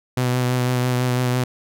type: tone with vibrato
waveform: sawtooth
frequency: 125.2 Hz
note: B2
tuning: 24 cents sharp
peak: -14 dBFS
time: 0.17-1.44 s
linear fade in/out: 5 ms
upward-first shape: triangle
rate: 6 Hz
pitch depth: 26 cents each way
effects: none